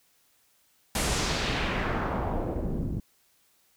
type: noise with low-pass filter sweep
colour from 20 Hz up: pink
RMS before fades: -29 dBFS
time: 0.95-3 s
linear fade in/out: 2 ms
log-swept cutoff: 11000 to 200 Hz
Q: 1.3
effects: white hiss -66 dBFS RMS until 3.76 s